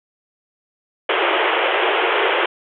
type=band-pass noise; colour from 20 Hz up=pink; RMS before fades=-18 dBFS; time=1.09-2.46 s; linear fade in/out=5 ms; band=340 to 3300 Hz; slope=96 dB/octave; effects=none